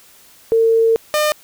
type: tone pair in turn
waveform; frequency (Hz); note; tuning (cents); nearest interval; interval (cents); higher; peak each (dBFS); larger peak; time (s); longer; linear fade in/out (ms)
sine / sawtooth; 453.1 / 604.8; A#4 / D#5; -49 / -49; perfect fourth; 500; second; -10 / -10; neither; 0.52-0.96 / 1.14-1.32; first; 0
effects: white hiss -47 dBFS RMS until 1.43 s